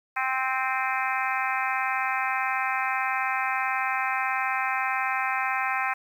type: harmonic tone with a mistuned harmonic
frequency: 261.6 Hz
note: C4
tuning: in tune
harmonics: 3 / 4 / 5 / 6 / 7 / 8 / 9 / 10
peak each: -30 / -31 / -32 / -33 / -33 / -34 / -35 / -35 dBFS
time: 0.16-5.94 s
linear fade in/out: 10 ms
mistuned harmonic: 10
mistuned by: -53 cents
effects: 9-bit

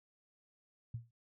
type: tone with exponential decay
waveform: sine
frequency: 116.54 Hz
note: A#2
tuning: in tune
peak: -35 dBFS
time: 0.94-1.11 s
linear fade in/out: 5 ms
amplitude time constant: 36 ms
effects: none

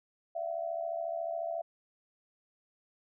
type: tone with amplitude modulation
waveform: sine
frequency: 669 Hz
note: E5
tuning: 25 cents sharp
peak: -29 dBFS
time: 0.35-1.62 s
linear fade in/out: 10 ms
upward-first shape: sine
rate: 74.1 Hz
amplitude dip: 80%
effects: none

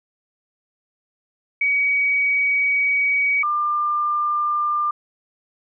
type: tone pair in turn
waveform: sine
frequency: 2262 / 1195.9 Hz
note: C#7 / D6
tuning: +34 / +31 cents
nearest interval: major seventh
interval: 1103 cents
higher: first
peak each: -16 / -18 dBFS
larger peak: first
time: 1.61-3.43 / 3.43-4.91 s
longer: first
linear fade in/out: 5 ms
effects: none

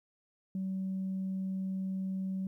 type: tone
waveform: sine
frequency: 190 Hz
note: F#3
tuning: 46 cents sharp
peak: -31 dBFS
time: 0.55-2.47 s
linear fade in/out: 2 ms
effects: tanh soft clip ceiling -29 dBFS + 12-bit

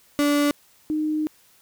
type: tone pair in turn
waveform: 35% pulse / sine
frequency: 290 / 307.4 Hz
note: D4 / D#4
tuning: -22 / -21 cents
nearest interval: minor second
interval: 101 cents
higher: second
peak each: -16 / -21 dBFS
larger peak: first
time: 0.19-0.51 / 0.9-1.27 s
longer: second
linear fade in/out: 0 ms
effects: white hiss -57 dBFS RMS until 1.61 s

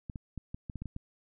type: clicks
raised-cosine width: 5 ms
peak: -26 dBFS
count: 9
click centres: 0.098 / 0.158 / 0.377 / 0.545 / 0.698 / 0.757 / 0.82 / 0.857 / 0.964 s
effects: none

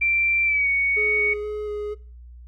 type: tone with pitch glide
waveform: sine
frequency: 2353 to 2230 Hz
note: D7 to C#7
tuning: +3 to +10 cents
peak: -18 dBFS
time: 0.01-1.34 s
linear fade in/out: 10 ms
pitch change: -93 cents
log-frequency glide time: 0.45-0.68 s
type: tone with vibrato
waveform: triangle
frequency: 419.5 Hz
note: G#4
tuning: 17 cents sharp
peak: -24 dBFS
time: 0.96-1.95 s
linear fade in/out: 20 ms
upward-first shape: square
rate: 2.1 Hz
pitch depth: 10 cents each way
effects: noise-tail reverb RT60 0.5 s tail -23 dB re dry + added 60 Hz sine -40 dBFS peak until 2.47 s

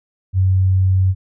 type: tone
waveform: sine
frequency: 94.1 Hz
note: F#2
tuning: 30 cents sharp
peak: -11 dBFS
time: 0.33-1.15 s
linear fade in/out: 50 ms
effects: none

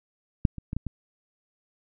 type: clicks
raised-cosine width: 5 ms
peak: -6 / -24 / -19 / -16 / -19 dBFS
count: 5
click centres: 0.452 / 0.583 / 0.731 / 0.766 / 0.867 s
effects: none

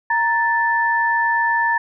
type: tone pair together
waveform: sine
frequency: 932.3 / 1759.9 Hz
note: A#5 / A6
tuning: 0 / 0 cents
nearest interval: major seventh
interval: 1100 cents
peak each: -18 dBFS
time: 0.1-1.78 s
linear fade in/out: 5 ms
effects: none

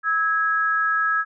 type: tone pair together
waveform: sine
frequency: 1300 / 1654.9 Hz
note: E6 / G#6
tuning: -24 / -7 cents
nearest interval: major third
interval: 417 cents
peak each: -21 dBFS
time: 0.03-1.25 s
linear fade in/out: 50 ms
effects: none

